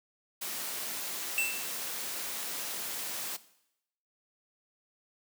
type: noise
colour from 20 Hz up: white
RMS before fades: -37 dBFS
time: 0.41-3.37 s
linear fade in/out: 10 ms
type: tone with exponential decay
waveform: square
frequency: 2674 Hz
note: E7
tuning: 24 cents sharp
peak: -25 dBFS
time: 1.38-1.81 s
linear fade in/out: 0 ms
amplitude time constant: 93 ms
effects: noise-tail reverb RT60 0.8 s tail -17 dB re dry + high-pass 200 Hz 12 dB/octave